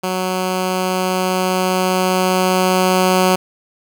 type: tone with level ramp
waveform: 10% pulse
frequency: 185 Hz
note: F#3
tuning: in tune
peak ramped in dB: -10 to -3 dBFS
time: 0.03-3.36 s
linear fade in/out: 10 ms
effects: none